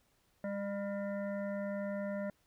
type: harmonic tone with a mistuned harmonic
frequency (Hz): 200.6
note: G3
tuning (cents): +40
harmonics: 1 / 3 / 5 / 7 / 9 / 10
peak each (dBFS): -38 / -38 / -53 / -51 / -52 / -58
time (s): 0.44-2.3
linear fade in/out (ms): 2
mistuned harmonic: 5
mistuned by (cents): -29
effects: pink hiss -73 dBFS RMS until 2.46 s